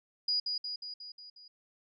sine tone with echo, 4900 Hz, D#8, 27 cents flat, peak -27 dBFS, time 0.28-0.4 s, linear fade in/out 5 ms, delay 180 ms, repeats 6, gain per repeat -4 dB, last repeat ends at 1.48 s, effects none

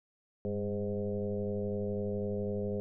sine tone with frequency modulation, 306 Hz, D#4, 29 cents flat, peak -31 dBFS, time 0.45-2.8 s, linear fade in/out 0 ms, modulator 104 Hz, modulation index 2.3, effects none

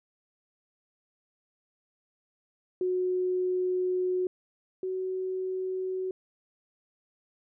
sine tone pair in turn, 366.2 / 373.7 Hz, F#4 / F#4, -18 / +17 cents, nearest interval unison, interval 35 cents, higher second, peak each -25 / -29 dBFS, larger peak first, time 2.81-4.27 / 4.83-6.11 s, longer first, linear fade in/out 2 ms, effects none

